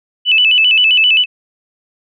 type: tone with vibrato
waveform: sine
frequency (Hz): 2794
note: F7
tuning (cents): 0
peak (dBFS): -7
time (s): 0.25-1.26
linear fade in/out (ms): 50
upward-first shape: square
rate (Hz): 7.6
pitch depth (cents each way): 110
effects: none

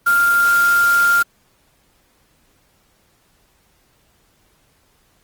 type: tone in noise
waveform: sine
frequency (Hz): 1396.9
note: F6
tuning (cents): 0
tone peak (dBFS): -11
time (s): 0.06-1.23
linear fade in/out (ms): 10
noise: white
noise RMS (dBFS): -27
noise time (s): 0.06-1.23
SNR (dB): +13
effects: pink hiss -59 dBFS RMS until 5.23 s + Opus 32 kbps

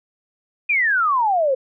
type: exponential sweep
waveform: sine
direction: down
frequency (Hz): 2489 to 507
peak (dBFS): -15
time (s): 0.69-1.55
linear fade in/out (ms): 10
effects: none

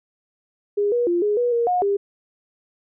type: tone with pitch steps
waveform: sine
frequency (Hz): 409.5 / 481.4 / 347.3 / 416.1 / 485 / 470 / 721 / 401.2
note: G#4 / B4 / F4 / G#4 / B4 / A#4 / F#5 / G4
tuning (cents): -24 / -44 / -10 / +3 / -31 / +14 / -45 / +40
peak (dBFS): -17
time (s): 0.77-1.97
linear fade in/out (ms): 10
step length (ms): 150
effects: none

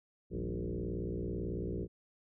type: tone with frequency modulation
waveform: sine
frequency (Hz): 126.5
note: B2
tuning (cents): +42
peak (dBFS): -34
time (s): 0.3-1.88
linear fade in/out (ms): 50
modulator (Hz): 58.2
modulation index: 5.5
effects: none

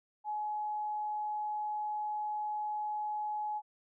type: tone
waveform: sine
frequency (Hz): 845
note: G#5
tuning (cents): +30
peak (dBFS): -33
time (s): 0.24-3.62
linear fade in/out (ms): 50
effects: none

